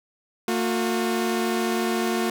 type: tone pair together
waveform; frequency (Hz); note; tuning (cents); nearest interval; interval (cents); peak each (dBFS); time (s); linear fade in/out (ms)
sawtooth; 227.2 / 360.7; A#3 / F#4; -44 / -44; minor sixth; 800; -21; 0.48-2.3; 2
effects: none